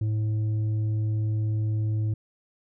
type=tone with tanh clipping; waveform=sine; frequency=107.9 Hz; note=A2; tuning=33 cents flat; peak=-24 dBFS; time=0.01-2.14 s; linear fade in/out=5 ms; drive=5 dB; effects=none